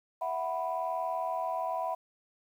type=chord; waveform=sine; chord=E suspended second; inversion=none; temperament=equal; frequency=659.3 / 740 / 987.8 Hz; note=E5 / F#5 / B5; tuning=0 / 0 / 0 cents; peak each=-34 dBFS; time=0.21-1.95 s; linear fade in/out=10 ms; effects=tanh soft clip ceiling -22 dBFS + 10-bit